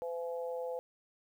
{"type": "harmonic tone", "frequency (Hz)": 169.2, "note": "E3", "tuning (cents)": 45, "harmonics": [3, 4, 5], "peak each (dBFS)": [-36, -45, -46], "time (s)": [0.02, 0.79], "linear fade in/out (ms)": 0, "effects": ["11-bit"]}